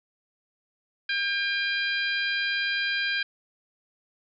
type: harmonic tone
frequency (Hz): 801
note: G5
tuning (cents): +37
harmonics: 2 / 3 / 4 / 5 / 6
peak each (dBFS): -27 / -31 / -33 / -35 / -37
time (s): 1.09-3.23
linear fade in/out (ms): 5
effects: none